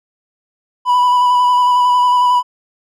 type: tone with vibrato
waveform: triangle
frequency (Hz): 987.8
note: B5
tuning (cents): 0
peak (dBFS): -7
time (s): 0.85-2.43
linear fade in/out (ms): 50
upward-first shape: square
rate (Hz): 11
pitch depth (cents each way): 15
effects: none